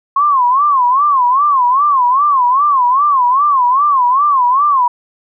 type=tone with vibrato; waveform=sine; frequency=1073 Hz; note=C6; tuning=43 cents sharp; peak=-8 dBFS; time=0.16-4.88 s; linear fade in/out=5 ms; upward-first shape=sine; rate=2.5 Hz; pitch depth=180 cents each way; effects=none